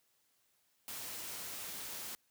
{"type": "noise", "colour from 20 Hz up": "white", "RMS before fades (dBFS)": -44, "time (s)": [0.88, 2.15], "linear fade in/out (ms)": 0, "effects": ["white hiss -75 dBFS RMS until 2.3 s", "high-pass 60 Hz 12 dB/octave"]}